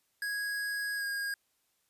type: tone with pitch glide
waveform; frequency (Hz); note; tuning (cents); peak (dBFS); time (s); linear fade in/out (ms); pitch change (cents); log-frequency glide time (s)
square; 1656 to 1629.4; G#6 to G#6; -5 to -33; -33; 0.22-1.34; 2; -28; 0.97-1.04
effects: white hiss -75 dBFS RMS until 1.89 s + resampled to 32000 Hz